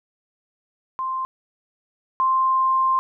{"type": "tone pair in turn", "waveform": "sine", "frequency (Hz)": [1046.5, 1050.2], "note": ["C6", "C6"], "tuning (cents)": [0, 6], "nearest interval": "unison", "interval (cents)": 6, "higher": "second", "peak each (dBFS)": [-23, -16], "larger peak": "second", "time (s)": [[0.99, 1.25], [2.2, 2.99]], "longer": "second", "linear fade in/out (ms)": 0, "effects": []}